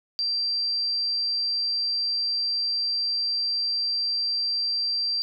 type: tone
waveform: sine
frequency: 4709 Hz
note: D8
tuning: 4 cents sharp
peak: -23 dBFS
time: 0.19-5.22 s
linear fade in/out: 0 ms
effects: none